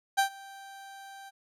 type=tone with ADSR envelope; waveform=30% pulse; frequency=784 Hz; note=G5; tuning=in tune; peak=-18 dBFS; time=0.17-1.31 s; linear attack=20 ms; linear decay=100 ms; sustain=-24 dB; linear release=29 ms; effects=resampled to 32000 Hz